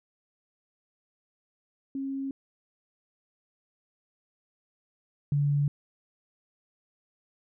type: tone pair in turn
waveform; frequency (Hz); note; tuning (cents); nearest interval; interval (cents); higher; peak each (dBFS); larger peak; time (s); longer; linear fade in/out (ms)
sine; 271.5 / 143.82; C#4 / D3; -36 / -36; major seventh; 1100; first; -30 / -22; second; 1.95-2.31 / 5.32-5.68; neither; 2
effects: none